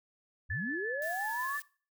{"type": "linear sweep", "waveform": "sine", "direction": "up", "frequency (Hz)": [60.6, 1174.7], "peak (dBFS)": -35, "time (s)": [0.49, 1.58], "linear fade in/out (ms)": 20}
{"type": "tone with vibrato", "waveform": "sine", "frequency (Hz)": 1728, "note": "A6", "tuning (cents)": -32, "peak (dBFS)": -34, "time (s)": [0.5, 1.6], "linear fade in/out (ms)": 5, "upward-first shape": "sine", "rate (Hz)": 5.8, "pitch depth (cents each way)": 23}
{"type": "noise", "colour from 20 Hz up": "blue", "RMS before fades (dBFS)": -47, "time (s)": [1.02, 1.62], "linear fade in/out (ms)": 0}
{"effects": ["noise-tail reverb RT60 0.4 s tail -20 dB re dry"]}